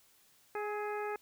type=harmonic tone with a mistuned harmonic; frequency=416.9 Hz; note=G#4; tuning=7 cents sharp; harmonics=1 / 2 / 3 / 4 / 5 / 6; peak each=-37 / -40 / -44 / -46 / -49 / -51 dBFS; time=0.55-1.16 s; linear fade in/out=2 ms; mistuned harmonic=3; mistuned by=+33 cents; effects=white hiss -66 dBFS RMS until 1.21 s